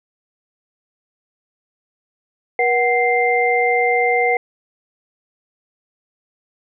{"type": "tone cluster", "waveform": "sine", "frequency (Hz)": [480.3, 745, 2092], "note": ["B4", "F#5", "C7"], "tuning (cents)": [-48, 12, -1], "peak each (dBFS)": -18, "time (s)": [2.59, 4.37], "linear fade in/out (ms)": 2, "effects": []}